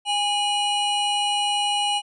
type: tone pair together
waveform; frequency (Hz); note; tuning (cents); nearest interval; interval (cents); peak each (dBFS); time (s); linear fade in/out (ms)
square; 820 / 2922; G#5 / F#7; -22 / -22; octave + minor seventh; 2200; -24; 0.05-2.02; 50
effects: resampled to 22050 Hz